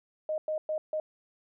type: tone bursts at uneven times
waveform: sine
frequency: 620 Hz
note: D#5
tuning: 6 cents flat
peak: -28 dBFS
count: 4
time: 0.29-0.38 / 0.48-0.58 / 0.69-0.78 / 0.93-1 s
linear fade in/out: 2 ms
effects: none